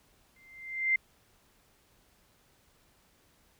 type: tone with exponential growth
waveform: sine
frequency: 2087 Hz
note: C7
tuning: 5 cents flat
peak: -21 dBFS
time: 0.36-0.96 s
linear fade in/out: 5 ms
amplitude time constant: 130 ms
effects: pink hiss -66 dBFS RMS until 3.59 s